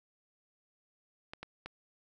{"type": "clicks", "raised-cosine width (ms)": 0.3, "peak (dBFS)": -26, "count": 3, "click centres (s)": [1.335, 1.43, 1.66], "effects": []}